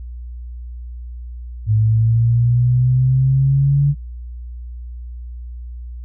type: linear sweep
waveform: sine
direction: up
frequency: 106.6 to 143.9 Hz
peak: -11 dBFS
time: 1.66-3.95 s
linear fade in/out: 50 ms
effects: added 60 Hz sine -28 dBFS peak until 6.04 s